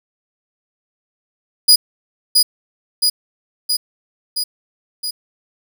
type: tone with echo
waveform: sawtooth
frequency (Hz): 4918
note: D#8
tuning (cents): -21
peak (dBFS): -3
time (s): 1.68-1.76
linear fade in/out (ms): 10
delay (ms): 670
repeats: 5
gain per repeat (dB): -3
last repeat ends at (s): 5.11
effects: none